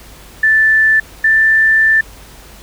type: tone pair in turn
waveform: sine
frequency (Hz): 1760 / 1771.2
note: A6 / A6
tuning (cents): 0 / +11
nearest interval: unison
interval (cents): 11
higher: second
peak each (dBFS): -7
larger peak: neither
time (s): 0.43-1 / 1.24-2.01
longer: second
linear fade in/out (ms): 5
effects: added 50 Hz sine -39 dBFS peak until 2.62 s + pink hiss -39 dBFS RMS until 2.62 s